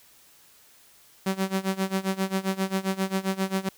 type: tone with tremolo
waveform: sawtooth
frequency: 191.4 Hz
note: G3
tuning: 41 cents flat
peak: -18 dBFS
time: 1.26-3.69 s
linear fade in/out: 5 ms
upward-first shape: sine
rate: 7.5 Hz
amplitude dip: 90%
effects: white hiss -56 dBFS RMS until 3.77 s